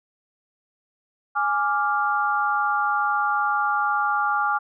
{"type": "chord", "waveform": "sine", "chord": "D diminished", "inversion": "second", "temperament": "equal", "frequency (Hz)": [830.6, 1174.7, 1396.9], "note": ["Ab5", "D6", "F6"], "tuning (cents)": [0, 0, 0], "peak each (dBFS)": -24, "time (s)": [1.35, 4.59], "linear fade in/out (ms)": 20, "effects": []}